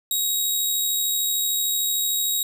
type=tone with amplitude modulation; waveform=10% pulse; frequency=3800 Hz; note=A#7; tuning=33 cents sharp; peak=-12 dBFS; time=0.11-2.43 s; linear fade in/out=2 ms; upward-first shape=sine; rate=73.3 Hz; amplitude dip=30%; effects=none